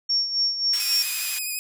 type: tone with tremolo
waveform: sine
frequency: 5500 Hz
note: F8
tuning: 27 cents flat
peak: -18 dBFS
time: 0.09-1.03 s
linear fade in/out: 10 ms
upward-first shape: sine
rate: 3.7 Hz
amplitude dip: 65%
type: band-pass noise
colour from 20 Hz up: white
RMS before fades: -33 dBFS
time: 0.73-1.39 s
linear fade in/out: 5 ms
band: 1700 to 9000 Hz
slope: 12 dB/octave
type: tone with vibrato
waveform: 5% pulse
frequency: 2489 Hz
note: D#7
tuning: in tune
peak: -18 dBFS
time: 0.8-1.59 s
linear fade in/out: 0 ms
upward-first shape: sine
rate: 12 Hz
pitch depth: 32 cents each way
effects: none